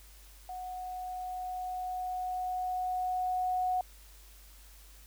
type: tone with level ramp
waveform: sine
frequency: 735 Hz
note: F#5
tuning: 12 cents flat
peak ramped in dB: -38 to -27 dBFS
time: 0.49-3.81 s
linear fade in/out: 2 ms
effects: added 50 Hz sine -53 dBFS peak until 5.06 s + white hiss -58 dBFS RMS until 5.06 s